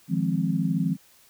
sine chord, F minor seventh, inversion third, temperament equal, 155.56 / 174.61 / 207.7 / 261.6 Hz, Eb3 / F3 / Ab3 / C4, 0 / 0 / 0 / 0 cents, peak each -28 / -25 / -29 / -29 dBFS, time 0.08-0.97 s, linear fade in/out 50 ms, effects white hiss -57 dBFS RMS until 1.29 s

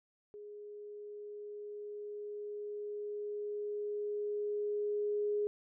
sine tone with level ramp, 415.3 Hz, G#4, in tune, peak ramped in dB -46 to -30 dBFS, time 0.34-5.47 s, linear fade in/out 0 ms, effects none

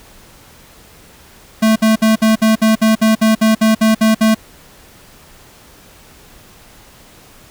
square tone bursts, 220 Hz, A3, in tune, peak -9 dBFS, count 14, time 1.62-4.347 s, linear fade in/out 10 ms, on 140 ms, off 59 ms, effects pink hiss -43 dBFS RMS until 7.5 s

